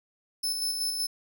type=tone with tremolo; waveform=sawtooth; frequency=5260 Hz; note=E8; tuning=5 cents flat; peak=-24 dBFS; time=0.43-1.07 s; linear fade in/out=10 ms; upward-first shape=square; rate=5.3 Hz; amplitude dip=35%; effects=none